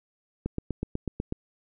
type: click train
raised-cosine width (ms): 3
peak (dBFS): -16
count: 8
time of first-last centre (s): 0.46-1.324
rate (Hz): 8.1
effects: none